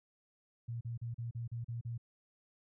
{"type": "tone bursts", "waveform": "sine", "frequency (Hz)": 117.3, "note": "A#2", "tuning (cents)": 11, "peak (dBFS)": -37, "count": 8, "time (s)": [0.68, 1.979], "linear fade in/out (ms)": 10, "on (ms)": 130, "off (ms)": 37, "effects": []}